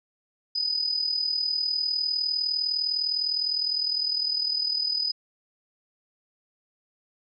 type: tone with amplitude modulation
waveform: sine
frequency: 4988 Hz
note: D#8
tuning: 3 cents sharp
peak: -21 dBFS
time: 0.55-5.12 s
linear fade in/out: 10 ms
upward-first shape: sine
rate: 39.8 Hz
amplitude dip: 65%
effects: none